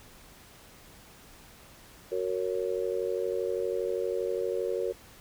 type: chord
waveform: sine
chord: F# major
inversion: none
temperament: just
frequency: 370 / 462.5 / 555 Hz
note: F#4 / A#4 / C#5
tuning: 0 / -14 / +2 cents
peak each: -32 / -31 / -34 dBFS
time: 2.11-4.93 s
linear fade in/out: 20 ms
effects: pink hiss -53 dBFS RMS until 5.2 s